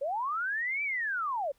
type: linear two-way sweep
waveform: sine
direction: up then down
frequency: 519 to 2349 to 519 Hz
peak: -29 dBFS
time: 0.01-1.52 s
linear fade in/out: 10 ms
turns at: 0.83 s
effects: pink hiss -70 dBFS RMS until 1.58 s